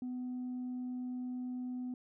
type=tone; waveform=sine; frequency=250.5 Hz; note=B3; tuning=25 cents sharp; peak=-35 dBFS; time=0.02-1.94 s; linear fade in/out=2 ms; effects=tanh soft clip ceiling -35 dBFS